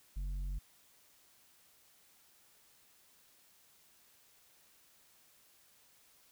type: tone with tanh clipping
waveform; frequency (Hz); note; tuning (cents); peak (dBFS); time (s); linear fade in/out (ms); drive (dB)
triangle; 46.25; F#1; 0; -37; 0.16-0.59; 10; 11
effects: white hiss -66 dBFS RMS until 6.31 s